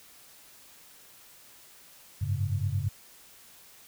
sine chord, F# suspended second, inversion none, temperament equal with one note detuned, 94.82 / 103.83 / 138.59 Hz, F#2 / G#2 / C#3, +43 / 0 / 0 cents, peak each -30 / -30 / -33 dBFS, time 2.21-2.89 s, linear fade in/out 10 ms, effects white hiss -54 dBFS RMS until 3.87 s

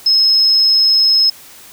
sine tone, 5170 Hz, E8, 34 cents flat, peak -8 dBFS, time 0.06-1.3 s, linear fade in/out 5 ms, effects white hiss -39 dBFS RMS until 1.72 s

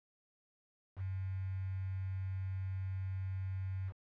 sine tone with quantisation, 95 Hz, F#2, 46 cents sharp, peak -36 dBFS, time 0.96-3.93 s, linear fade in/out 50 ms, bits 9, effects low-pass 2000 Hz 12 dB/octave

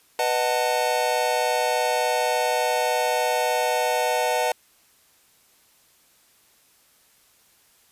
square chord, B dominant seventh, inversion none, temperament just, 493.9 / 617.4 / 740.8 / 889 Hz, B4 / D#5 / F#5 / A5, 0 / -14 / +2 / +18 cents, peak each -27 dBFS, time 0.19-4.52 s, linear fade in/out 2 ms, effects white hiss -59 dBFS RMS until 7.91 s + resampled to 32000 Hz

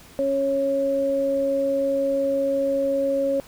sine tone pair together, 275.9 / 550 Hz, C#4 / C#5, -8 / -14 cents, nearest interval octave, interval 1194 cents, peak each -27 / -20 dBFS, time 0.19-3.4 s, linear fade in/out 0 ms, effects pink hiss -48 dBFS RMS until 3.47 s

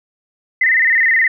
sine tone with vibrato, 1931 Hz, B6, 39 cents flat, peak -10 dBFS, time 0.61-1.28 s, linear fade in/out 5 ms, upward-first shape square, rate 19 Hz, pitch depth 86 cents each way, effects none

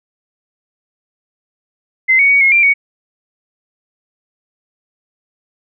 sine tone with pitch steps, 2064 / 2232 / 2248 / 2163 / 2369 / 2236 Hz, C7 / C#7 / C#7 / C#7 / D7 / C#7, -24 / +11 / +24 / -43 / +14 / +14 cents, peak -7 dBFS, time 2.08-2.74 s, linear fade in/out 20 ms, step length 110 ms, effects none

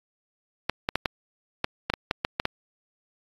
clicks, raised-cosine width 0.3 ms, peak -7 dBFS, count 11, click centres 0.696 / 0.889 / 0.956 / 1.058 / 1.644 / 1.9 / 1.938 / 2.111 / 2.249 / 2.399 / 2.454 s, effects AAC 32 kbps

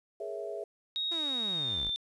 sine chord, A# half-diminished seventh, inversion third, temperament equal, 415.3 / 466.2 / 554.4 / 659.3 Hz, G#4 / A#4 / C#5 / E5, 0 / 0 / 0 / 0 cents, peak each -39 / -44 / -43 / -39 dBFS, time 0.2-0.64 s, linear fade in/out 5 ms
sine tone with pitch glide, 3764 to 3569 Hz, A#7 to A7, +16 to +24 cents, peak -30 dBFS, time 0.96-1.96 s, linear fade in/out 0 ms, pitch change -92 cents, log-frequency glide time 1.5-1.8 s
sawtooth linear sweep, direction down, 349.2 to 32.36 Hz, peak -36 dBFS, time 1.11-1.9 s, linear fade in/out 10 ms
effects resampled to 24000 Hz + 11-bit

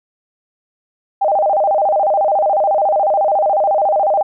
sine tone with vibrato, 698.5 Hz, F5, in tune, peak -11 dBFS, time 1.21-4.23 s, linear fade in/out 10 ms, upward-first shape square, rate 14 Hz, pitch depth 220 cents each way, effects none

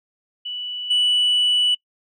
sine tone with level steps, 2960 Hz, F#7, in tune, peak -26 / -13 dBFS, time 0.45-1.75 s, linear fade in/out 10 ms, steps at 0.9 s, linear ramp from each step 10 ms, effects noise-tail reverb RT60 0.1 s tail -26 dB re dry + tanh soft clip ceiling -13 dBFS

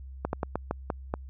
slowing click train, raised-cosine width 1 ms, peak -14 dBFS, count 7, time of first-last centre 0.25-1.139 s, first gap 81 ms, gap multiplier 1.24, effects added 66 Hz sine -40 dBFS peak until 1.29 s

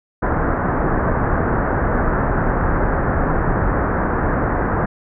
pink low-pass noise, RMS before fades -18 dBFS, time 0.22-4.86 s, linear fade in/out 10 ms, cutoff 1700 Hz, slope 48 dB/octave, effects none

